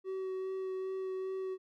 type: tone with vibrato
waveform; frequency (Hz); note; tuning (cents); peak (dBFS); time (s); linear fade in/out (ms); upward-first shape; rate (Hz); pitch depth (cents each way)
triangle; 378.3; F#4; +38; -33; 0.04-1.58; 50; sine; 2.5; 11
effects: none